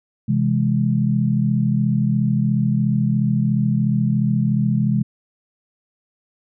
sine chord, C augmented, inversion none, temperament equal, 130.81 / 164.81 / 207.7 Hz, C3 / E3 / G#3, 0 / 0 / 0 cents, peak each -19 / -22 / -19 dBFS, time 0.28-5.03 s, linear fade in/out 10 ms, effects none

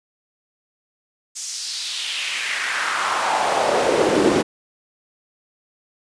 brown noise with high-pass filter sweep, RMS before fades -21 dBFS, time 1.35-4.43 s, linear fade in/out 20 ms, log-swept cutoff 6700 to 280 Hz, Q 2.5, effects resampled to 22050 Hz

